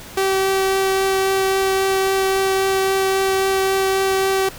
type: tone with vibrato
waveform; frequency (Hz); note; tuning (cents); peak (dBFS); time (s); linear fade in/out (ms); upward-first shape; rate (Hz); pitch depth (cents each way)
sawtooth; 385; G4; -31; -12; 0.17-4.49; 5; triangle; 3.7; 8
effects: pink hiss -37 dBFS RMS until 4.58 s